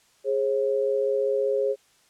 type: tone pair together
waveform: sine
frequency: 414.8 / 540 Hz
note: G#4 / C#5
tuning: -2 / -45 cents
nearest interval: perfect fourth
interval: 457 cents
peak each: -24 dBFS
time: 0.24-1.76 s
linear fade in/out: 50 ms
effects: white hiss -61 dBFS RMS until 2.09 s + low-pass 9000 Hz 12 dB/octave